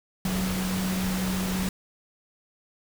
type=tone in noise; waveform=sine; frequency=186.6 Hz; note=F#3; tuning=15 cents sharp; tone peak=-26 dBFS; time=0.25-1.69 s; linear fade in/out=2 ms; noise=pink; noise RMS=-32 dBFS; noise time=0.25-1.69 s; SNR=+3 dB; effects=none